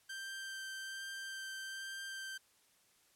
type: tone with vibrato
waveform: sawtooth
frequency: 1568 Hz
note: G6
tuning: in tune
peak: -39 dBFS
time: 0.09-2.38 s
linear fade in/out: 10 ms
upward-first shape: sine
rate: 1.2 Hz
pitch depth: 9 cents each way
effects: white hiss -70 dBFS RMS until 3.15 s + low-pass 12000 Hz 12 dB/octave